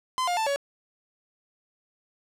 45% pulse tone with pitch steps, 1028 / 708 / 884 / 562 Hz, C6 / F5 / A5 / C#5, -31 / +23 / +8 / +24 cents, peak -24 dBFS, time 0.18-0.56 s, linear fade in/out 0 ms, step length 95 ms, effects low-pass 10000 Hz 12 dB/octave + 10-bit

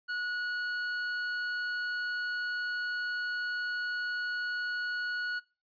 45% pulse tone, 1461 Hz, F#6, 22 cents flat, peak -32 dBFS, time 0.08-5.4 s, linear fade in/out 20 ms, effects noise-tail reverb RT60 0.3 s tail -21 dB re dry + resampled to 11025 Hz

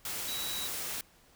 sine tone in noise, 3889 Hz, B7, 27 cents flat, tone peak -37 dBFS, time 0.28-0.67 s, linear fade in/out 2 ms, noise white, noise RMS -37 dBFS, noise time 0.05-1.01 s, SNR -3 dB, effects pink hiss -62 dBFS RMS until 1.35 s

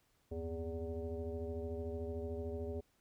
sine tone with frequency modulation, 243.8 Hz, B3, 22 cents flat, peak -38 dBFS, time 0.31-2.81 s, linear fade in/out 10 ms, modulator 167 Hz, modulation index 1.8, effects pink hiss -75 dBFS RMS until 3 s

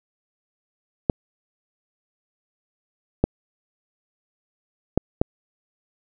clicks, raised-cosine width 2 ms, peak -3 dBFS, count 4, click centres 1.098 / 3.24 / 4.976 / 5.215 s, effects none

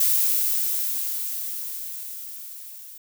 violet noise with level ramp, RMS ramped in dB -19 to -42 dBFS, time 0-2.98 s, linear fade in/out 5 ms, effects none

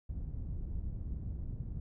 pink low-pass noise, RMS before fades -39 dBFS, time 0.09-1.8 s, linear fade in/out 5 ms, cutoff 130 Hz, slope 12 dB/octave, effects none

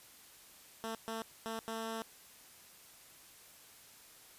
10% pulse tone bursts at uneven times, 224.6 Hz, A3, 36 cents sharp, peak -30 dBFS, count 4, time 0.84-0.95 / 1.08-1.22 / 1.46-1.59 / 1.68-2.02 s, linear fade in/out 0 ms, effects white hiss -58 dBFS RMS until 4.38 s + resampled to 32000 Hz

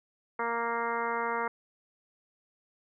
harmonic tone, 233.1 Hz, A#3, in tune, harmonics 1 / 2 / 3 / 4 / 5 / 6 / 7 / 8 / 9, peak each -43 / -35 / -40 / -33 / -36 / -37 / -43 / -42 / -42 dBFS, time 0.39-1.48 s, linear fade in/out 5 ms, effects none

